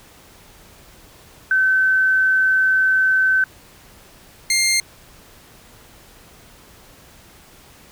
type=tone pair in turn; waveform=sine / 15% pulse; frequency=1532 / 2112 Hz; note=G6 / C7; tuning=-40 / +16 cents; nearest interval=tritone; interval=556 cents; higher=second; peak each=-13 / -9 dBFS; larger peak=second; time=1.51-3.44 / 4.5-4.8 s; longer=first; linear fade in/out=2 ms; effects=pink hiss -47 dBFS RMS until 7.91 s